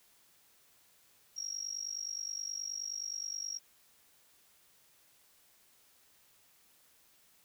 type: tone with amplitude modulation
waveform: sine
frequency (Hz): 5610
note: F8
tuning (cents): +7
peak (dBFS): -33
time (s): 1.36-3.59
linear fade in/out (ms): 20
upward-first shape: sine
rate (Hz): 49.5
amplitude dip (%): 90
effects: white hiss -66 dBFS RMS until 7.44 s